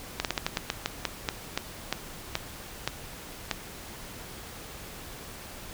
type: slowing click train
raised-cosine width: 0.2 ms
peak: -9 dBFS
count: 15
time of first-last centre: 0.2-3.512 s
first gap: 48 ms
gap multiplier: 1.22
effects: pink hiss -43 dBFS RMS until 5.73 s